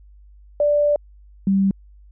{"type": "tone pair in turn", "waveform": "sine", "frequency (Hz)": [587, 194.82], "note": ["D5", "G3"], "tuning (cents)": [-1, -10], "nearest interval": "octave + perfect fifth", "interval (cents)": 1909, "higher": "first", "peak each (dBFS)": -14, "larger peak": "neither", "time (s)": [[0.6, 0.96], [1.47, 1.71]], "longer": "first", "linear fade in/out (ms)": 2, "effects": ["added 50 Hz sine -44 dBFS peak until 2.11 s"]}